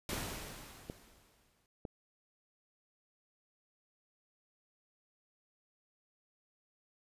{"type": "noise with exponential decay", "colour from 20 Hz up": "pink", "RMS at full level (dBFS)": -37, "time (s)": [0.09, 1.66], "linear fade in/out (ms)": 1, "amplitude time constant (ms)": 340}
{"type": "clicks", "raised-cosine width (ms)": 2, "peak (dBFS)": -27, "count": 3, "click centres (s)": [0.132, 0.899, 1.852]}
{"effects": ["resampled to 32000 Hz"]}